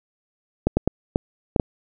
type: clicks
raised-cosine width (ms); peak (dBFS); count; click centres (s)
2; -4; 6; 0.67 / 0.77 / 0.876 / 1.159 / 1.562 / 1.598
effects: none